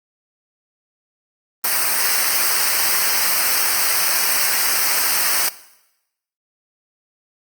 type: noise with comb filter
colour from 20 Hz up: white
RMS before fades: -18 dBFS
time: 1.64-5.49 s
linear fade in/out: 5 ms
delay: 0.28 ms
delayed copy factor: -0.8
effects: noise-tail reverb RT60 0.9 s tail -18 dB re dry + Opus 32 kbps